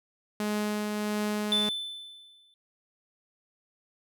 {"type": "tone with tremolo", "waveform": "sawtooth", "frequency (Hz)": 210, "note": "G#3", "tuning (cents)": 19, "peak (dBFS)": -23, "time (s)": [0.4, 1.69], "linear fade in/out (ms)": 2, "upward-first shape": "triangle", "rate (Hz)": 1.5, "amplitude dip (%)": 30}
{"type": "tone with exponential decay", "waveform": "triangle", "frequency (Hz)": 3520, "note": "A7", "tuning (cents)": 0, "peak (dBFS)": -20, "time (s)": [1.52, 2.54], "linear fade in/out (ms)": 1, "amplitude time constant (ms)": 220}
{"effects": []}